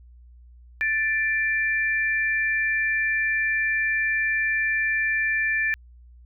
sine tone pair together, 1760 / 2360 Hz, A6 / D7, 0 / +8 cents, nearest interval perfect fourth, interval 508 cents, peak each -22 / -26 dBFS, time 0.81-5.74 s, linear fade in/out 0 ms, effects added 60 Hz sine -46 dBFS peak until 6.25 s

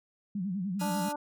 sine tone with vibrato, 190.3 Hz, F#3, 49 cents sharp, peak -30 dBFS, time 0.35-1.09 s, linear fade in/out 5 ms, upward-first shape sine, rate 10 Hz, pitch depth 150 cents each way
5% pulse chord, F half-diminished seventh, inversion first, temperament equal, 830.6 / 987.8 / 1244.5 / 1396.9 Hz, Ab5 / Cb6 / Eb6 / F6, 0 / 0 / 0 / 0 cents, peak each -36 / -36 / -34 / -30 dBFS, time 0.79-1.13 s, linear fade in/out 20 ms
harmonic tone, 293.7 Hz, D4, in tune, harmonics 1 / 2 / 3 / 4 / 5, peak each -39 / -38 / -34 / -46 / -46 dBFS, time 0.81-1.16 s, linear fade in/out 5 ms
effects none

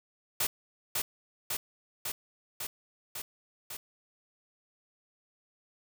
white noise with echo, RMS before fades -29 dBFS, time 0.4-0.47 s, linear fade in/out 5 ms, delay 550 ms, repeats 6, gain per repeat -2 dB, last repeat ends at 3.77 s, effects none

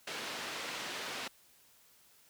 white band-pass noise, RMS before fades -41 dBFS, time 0.07-1.28 s, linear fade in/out 5 ms, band 200 to 3700 Hz, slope 12 dB/octave, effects white hiss -64 dBFS RMS until 2.29 s

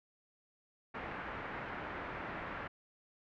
white low-pass noise, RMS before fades -43 dBFS, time 0.94-2.68 s, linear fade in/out 10 ms, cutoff 1900 Hz, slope 24 dB/octave, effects none

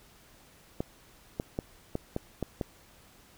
clicks, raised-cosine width 2 ms, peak -17 dBFS, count 7, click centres 0.805 / 1.399 / 1.589 / 1.954 / 2.164 / 2.427 / 2.612 s, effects pink hiss -58 dBFS RMS until 3.37 s

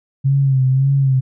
sine tone with vibrato, 134.3 Hz, C3, 46 cents sharp, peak -11 dBFS, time 0.24-1.21 s, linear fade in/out 20 ms, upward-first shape sine, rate 1.8 Hz, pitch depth 57 cents each way, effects none

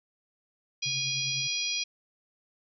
harmonic tone, 819 Hz, G#5, 24 cents flat, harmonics 3 / 4 / 5 / 6 / 7, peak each -34 / -34 / -37 / -35 / -34 dBFS, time 0.82-1.84 s, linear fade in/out 10 ms
sine tone with tremolo, 135.2 Hz, C#3, 43 cents flat, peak -36 dBFS, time 0.85-1.48 s, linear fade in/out 20 ms, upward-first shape triangle, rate 9.9 Hz, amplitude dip 65%
effects none

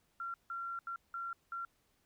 sine tone bursts at uneven times, 1371 Hz, F6, 32 cents flat, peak -38 dBFS, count 5, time 0.2-0.34 / 0.5-0.79 / 0.87-0.96 / 1.14-1.33 / 1.52-1.65 s, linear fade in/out 2 ms, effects pink hiss -75 dBFS RMS until 2.05 s

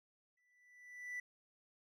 triangle tone with exponential growth, 1975.5 Hz, B6, in tune, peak -37 dBFS, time 0.37-1.2 s, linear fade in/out 5 ms, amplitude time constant 180 ms, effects tanh soft clip ceiling -33 dBFS

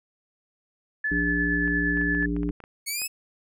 sine tone with tremolo, 1730 Hz, A6, 30 cents flat, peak -23 dBFS, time 1.04-2.26 s, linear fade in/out 5 ms, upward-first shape sine, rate 8.6 Hz, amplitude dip 25%
harmonic tone, 58.27 Hz, A#1, in tune, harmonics 1 / 3 / 5 / 7, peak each -30 / -30 / -27 / -36 dBFS, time 1.11-2.51 s, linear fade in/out 5 ms
clicks, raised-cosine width 0.5 ms, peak -28 dBFS, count 11, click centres 1.678 / 1.973 / 2.014 / 2.149 / 2.227 / 2.365 / 2.432 / 2.491 / 2.603 / 2.639 / 3.018 s
10% pulse exponential sweep, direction up, 2197 to 2637 Hz, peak -19 dBFS, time 2.86-3.08 s, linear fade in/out 20 ms
effects none

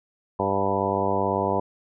harmonic tone with a mistuned harmonic, 98 Hz, G2, in tune, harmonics 1 / 2 / 3 / 4 / 5 / 6 / 7 / 8 / 9 / 10, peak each -33 / -31 / -33 / -29 / -29 / -30 / -30 / -34 / -29 / -29 dBFS, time 0.39-1.6 s, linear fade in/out 5 ms, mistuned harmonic 8, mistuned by -16 cents, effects none

